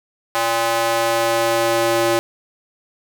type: tone with high-pass filter sweep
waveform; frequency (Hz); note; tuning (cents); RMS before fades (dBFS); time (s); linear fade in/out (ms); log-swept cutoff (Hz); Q
square; 115.3; A#2; -19; -18; 0.35-2.19; 0; 750 to 430; 1.6
effects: none